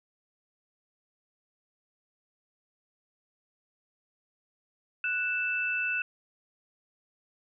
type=tone pair together; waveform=sine; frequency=1480 / 2643 Hz; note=F#6 / E7; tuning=0 / +4 cents; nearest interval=minor seventh; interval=1004 cents; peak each=-31 / -29 dBFS; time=5.04-6.02 s; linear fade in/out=2 ms; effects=none